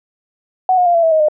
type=tone with pitch steps; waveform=sine; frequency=744 / 719.5 / 695.8 / 672.9 / 650.7 / 629.3 / 608.5 Hz; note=F#5 / F#5 / F5 / E5 / E5 / D#5 / D#5; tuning=+9 / -49 / -7 / +35 / -23 / +19 / -39 cents; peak=-9 dBFS; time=0.69-1.285 s; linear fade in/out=2 ms; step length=85 ms; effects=none